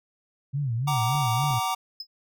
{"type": "tone with vibrato", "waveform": "sine", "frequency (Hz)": 128.8, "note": "C3", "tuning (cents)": -27, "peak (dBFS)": -24, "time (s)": [0.53, 1.6], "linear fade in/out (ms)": 20, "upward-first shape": "sine", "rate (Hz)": 3.5, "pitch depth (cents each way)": 220}
{"type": "chord", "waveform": "square", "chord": "Gb augmented", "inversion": "none", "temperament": "equal with one note detuned", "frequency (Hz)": [754.2, 932.3, 1174.7], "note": ["Gb5", "Bb5", "D6"], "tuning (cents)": [33, 0, 0], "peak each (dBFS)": -30, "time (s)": [0.87, 1.75], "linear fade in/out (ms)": 10}
{"type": "clicks", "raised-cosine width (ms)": 3, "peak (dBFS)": -31, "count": 4, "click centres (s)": [1.153, 1.44, 1.508, 1.538]}
{"type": "tone with exponential decay", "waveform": "triangle", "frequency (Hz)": 5100, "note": "D#8", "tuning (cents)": 42, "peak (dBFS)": -28, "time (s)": [2, 2.07], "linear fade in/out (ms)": 5, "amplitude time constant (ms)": 15}
{"effects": []}